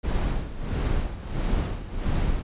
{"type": "noise with tremolo", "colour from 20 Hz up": "brown", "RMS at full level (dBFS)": -23, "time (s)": [0.03, 2.43], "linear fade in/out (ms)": 20, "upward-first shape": "sine", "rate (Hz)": 1.5, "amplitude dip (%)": 75, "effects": ["resampled to 8000 Hz"]}